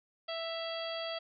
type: harmonic tone with a mistuned harmonic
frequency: 659.3 Hz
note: E5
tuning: in tune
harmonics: 1 / 2 / 3 / 4 / 5 / 6 / 7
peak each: -38 / -45 / -47 / -49 / -42 / -54 / -45 dBFS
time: 0.28-1.19 s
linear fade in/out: 10 ms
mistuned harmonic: 4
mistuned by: +30 cents
effects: none